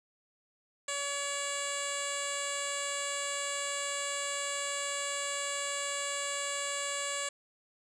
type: tone with low-pass filter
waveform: 10% pulse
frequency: 567 Hz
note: C#5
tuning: 39 cents sharp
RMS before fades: -35 dBFS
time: 0.88-7.29 s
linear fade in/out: 5 ms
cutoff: 7500 Hz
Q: 4.9
effects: none